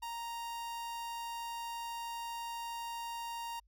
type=tone; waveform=45% pulse; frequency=932.3 Hz; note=A#5; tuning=in tune; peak=-39 dBFS; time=0.02-3.6 s; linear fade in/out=10 ms; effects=added 50 Hz sine -65 dBFS peak until 3.67 s